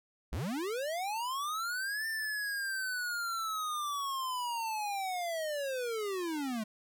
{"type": "linear two-way sweep", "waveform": "square", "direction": "up then down", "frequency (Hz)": [44, 1798, 208.1], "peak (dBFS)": -34, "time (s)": [0.32, 6.64], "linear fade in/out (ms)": 10, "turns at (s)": 2.07, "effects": []}